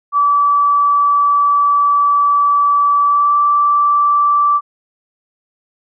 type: tone with pitch glide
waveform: sine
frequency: 1153 to 1165.1 Hz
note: D6 to D6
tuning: -32 to -14 cents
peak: -9 dBFS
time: 0.12-4.61 s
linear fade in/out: 50 ms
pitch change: +18 cents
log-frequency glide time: 3.05-3.36 s
effects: none